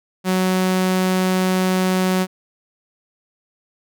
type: tone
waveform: sawtooth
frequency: 185.7 Hz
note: F#3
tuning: 7 cents sharp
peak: -12 dBFS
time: 0.24-2.27 s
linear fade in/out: 50 ms
effects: none